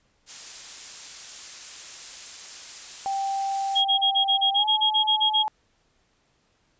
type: noise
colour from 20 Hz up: blue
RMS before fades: -35 dBFS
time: 0.26-3.83 s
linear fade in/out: 50 ms
type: tone with pitch glide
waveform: sine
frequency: 784 to 859.9 Hz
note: G5 to A5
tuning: 0 to -40 cents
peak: -24 dBFS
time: 3.06-5.48 s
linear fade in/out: 0 ms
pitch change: +160 cents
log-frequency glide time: 4.52-4.67 s
type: tone bursts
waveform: sine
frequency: 3276 Hz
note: G#7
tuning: 24 cents flat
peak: -18 dBFS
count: 13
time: 3.75-5.434 s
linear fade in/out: 20 ms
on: 100 ms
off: 32 ms
effects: pink hiss -67 dBFS RMS until 6.79 s + resampled to 16000 Hz